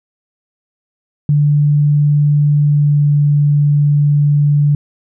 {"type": "tone with pitch glide", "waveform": "sine", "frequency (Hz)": [146.83, 145.9], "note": ["D3", "D3"], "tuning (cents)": [0, -11], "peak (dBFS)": -8, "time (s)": [1.29, 4.75], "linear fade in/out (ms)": 2, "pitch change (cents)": -11, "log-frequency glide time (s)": [2.61, 3.08], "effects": []}